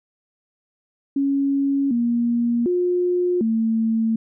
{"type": "tone with pitch steps", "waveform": "sine", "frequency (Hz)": [277.3, 236.7, 357.1, 224.3], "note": ["C#4", "A#3", "F4", "A3"], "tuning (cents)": [1, 27, 39, 34], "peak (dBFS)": -17, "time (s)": [1.16, 4.16], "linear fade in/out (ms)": 5, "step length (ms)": 750, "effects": []}